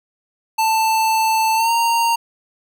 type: tone with pitch glide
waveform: square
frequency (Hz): 885 to 926.3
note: A5 to A#5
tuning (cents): +10 to -11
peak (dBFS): -15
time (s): 0.58-2.16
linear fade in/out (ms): 10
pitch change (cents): +79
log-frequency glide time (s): 1.55-1.71
effects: none